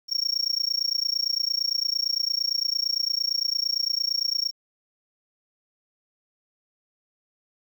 triangle tone with amplitude modulation, 5530 Hz, F8, 18 cents flat, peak -18 dBFS, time 0.08-4.52 s, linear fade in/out 50 ms, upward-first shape sine, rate 28.8 Hz, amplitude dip 100%, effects 9-bit

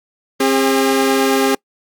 sawtooth tone pair together, 267.1 / 405.2 Hz, C4 / G#4, +36 / -43 cents, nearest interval perfect fifth, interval 721 cents, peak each -11 dBFS, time 0.4-1.55 s, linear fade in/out 5 ms, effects noise-tail reverb RT60 0.1 s tail -25 dB re dry + MP3 96 kbps

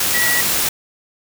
sine tone in noise, 1937 Hz, B6, 34 cents flat, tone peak -17 dBFS, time 0.14-0.41 s, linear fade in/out 5 ms, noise white, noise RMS -18 dBFS, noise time 0-0.69 s, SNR -2 dB, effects none

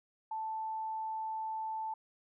sine tone, 880 Hz, A5, in tune, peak -35 dBFS, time 0.31-1.94 s, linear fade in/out 5 ms, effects none

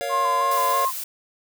square chord, Bb minor, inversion none, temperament just, 466.2 / 559.4 / 699.2 Hz, Bb4 / Db5 / F5, 0 / +16 / +2 cents, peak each -34 / -29 / -30 dBFS, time 0.01-0.85 s, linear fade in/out 0 ms
sine tone with vibrato, 1046.5 Hz, C6, in tune, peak -19 dBFS, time 0.09-0.92 s, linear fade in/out 50 ms, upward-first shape square, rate 3.1 Hz, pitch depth 30 cents each way
blue noise, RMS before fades -31 dBFS, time 0.51-1.04 s, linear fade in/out 5 ms
effects none

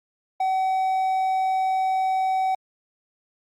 triangle tone, 758 Hz, F#5, 42 cents sharp, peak -18 dBFS, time 0.4-2.55 s, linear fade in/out 5 ms, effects Opus 48 kbps

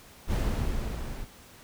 brown noise with level ramp, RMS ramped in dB -25 to -36 dBFS, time 0.27-1.27 s, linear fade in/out 50 ms, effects pink hiss -52 dBFS RMS until 1.63 s

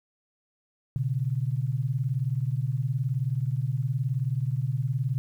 sine beating tone pair, 122.1 / 141.1 Hz, B2 / C#3, -19 / +31 cents, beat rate 19 Hz, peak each -27 / -28 dBFS, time 0.96-5.18 s, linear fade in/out 0 ms, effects 10-bit

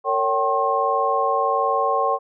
sine tone cluster, 456.7 / 558 / 770 / 1072 Hz, A#4 / C#5 / G5 / C6, -36 / +11 / -31 / +42 cents, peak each -25 / -24 / -23 / -21 dBFS, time 0.04-2.19 s, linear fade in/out 50 ms, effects none

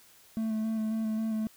triangle tone with vibrato, 220 Hz, A3, in tune, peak -26 dBFS, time 0.37-1.47 s, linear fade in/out 0 ms, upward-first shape square, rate 3.7 Hz, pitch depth 16 cents each way, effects white hiss -58 dBFS RMS until 1.56 s

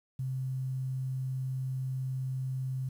sine tone with quantisation, 130.81 Hz, C3, in tune, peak -31 dBFS, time 0.19-2.89 s, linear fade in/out 5 ms, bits 10, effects none

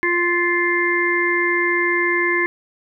harmonic tone, 349.2 Hz, F4, in tune, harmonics 1 / 3 / 5 / 6, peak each -21 / -25 / -21 / -20 dBFS, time 0.03-2.46 s, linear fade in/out 0 ms, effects none

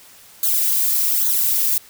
violet noise with flanger, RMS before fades -18 dBFS, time 0.43-1.78 s, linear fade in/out 2 ms, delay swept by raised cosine 0.37 to 3.17 ms, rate 1.2 Hz, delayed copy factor -0.8, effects white hiss -46 dBFS RMS until 1.89 s

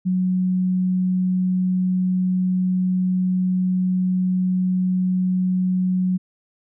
sine tone, 184 Hz, F#3, 9 cents flat, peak -17 dBFS, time 0.05-6.18 s, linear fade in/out 20 ms, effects none

